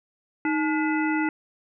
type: harmonic tone with a mistuned harmonic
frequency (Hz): 287.1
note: D4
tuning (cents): -39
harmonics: 1 / 3 / 5 / 7 / 9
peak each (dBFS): -23 / -30 / -31 / -31 / -37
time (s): 0.45-1.29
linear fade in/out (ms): 2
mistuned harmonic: 1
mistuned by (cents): +140
effects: none